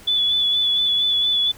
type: tone with vibrato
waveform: sine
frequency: 3446 Hz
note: A7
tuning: 37 cents flat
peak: -16 dBFS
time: 0.07-1.52 s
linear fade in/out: 10 ms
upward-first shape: sine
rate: 4.3 Hz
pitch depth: 26 cents each way
effects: pink hiss -45 dBFS RMS until 1.57 s